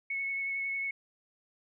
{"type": "tone with vibrato", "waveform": "sine", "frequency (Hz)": 2202, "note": "C#7", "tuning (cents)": -12, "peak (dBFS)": -31, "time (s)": [0.1, 0.91], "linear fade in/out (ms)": 5, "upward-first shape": "sine", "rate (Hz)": 11, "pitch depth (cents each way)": 12, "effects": []}